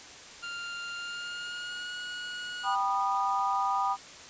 25% pulse tone with pitch glide, 1396.9 to 1451.2 Hz, F6 to F#6, 0 to -34 cents, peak -32 dBFS, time 0.42-2.76 s, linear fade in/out 20 ms, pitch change +66 cents, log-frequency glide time 0.96-1.93 s
sine chord, G augmented, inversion none, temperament just, 784 / 980 / 1225 Hz, G5 / B5 / D#6, 0 / -14 / -27 cents, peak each -30 dBFS, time 2.63-3.97 s, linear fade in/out 50 ms
effects white hiss -47 dBFS RMS until 4.29 s + resampled to 16000 Hz

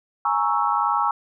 sine chord, A# half-diminished seventh, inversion third, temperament equal, 830.6 / 932.3 / 1108.7 / 1318.5 Hz, G#5 / A#5 / C#6 / E6, 0 / 0 / 0 / 0 cents, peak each -24 dBFS, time 0.25-1.11 s, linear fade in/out 2 ms, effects none

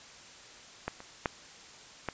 clicks, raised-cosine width 0.5 ms, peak -17 / -30 / -13 / -17 dBFS, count 4, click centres 0.88 / 1.004 / 1.258 / 2.087 s, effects white hiss -51 dBFS RMS until 2.13 s + resampled to 16000 Hz

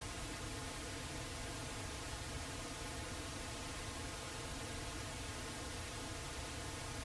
pink noise with comb filter, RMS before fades -45 dBFS, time 0.01-7.04 s, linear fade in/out 10 ms, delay 5.2 ms, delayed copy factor -0.9, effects resampled to 24000 Hz

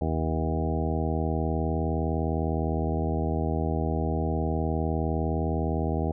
harmonic tone with a mistuned harmonic, 79.7 Hz, D#2, 42 cents sharp, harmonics 1 / 2 / 3 / 4 / 5 / 6 / 8 / 9 / 10, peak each -28 / -31 / -33 / -34 / -35 / -36 / -37 / -38 / -38 dBFS, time 0.01-6.12 s, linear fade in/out 5 ms, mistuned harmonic 1, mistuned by -18 cents, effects none

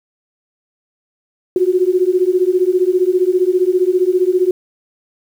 sine beating tone pair, 358.6 / 373.6 Hz, F4 / F#4, +46 / +17 cents, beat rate 15 Hz, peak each -14 dBFS, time 1.56-4.51 s, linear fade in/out 2 ms, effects 7-bit

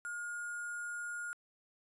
sine tone with sample-and-hold, 1423 Hz, F6, 32 cents sharp, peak -38 dBFS, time 0.05-1.33 s, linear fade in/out 0 ms, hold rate 8820 Hz, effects resampled to 24000 Hz

